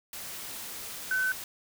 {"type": "tone in noise", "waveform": "sine", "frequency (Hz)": 1519, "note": "F#6", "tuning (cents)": 45, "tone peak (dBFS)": -25, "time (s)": [1.11, 1.32], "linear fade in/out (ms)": 2, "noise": "white", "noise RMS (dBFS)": -40, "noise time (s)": [0.13, 1.44], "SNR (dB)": 12, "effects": []}